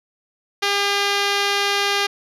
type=tone with low-pass filter; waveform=5% pulse; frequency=402.6 Hz; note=G4; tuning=46 cents sharp; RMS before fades=-20 dBFS; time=0.62-2.07 s; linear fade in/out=10 ms; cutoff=7900 Hz; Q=0.61; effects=none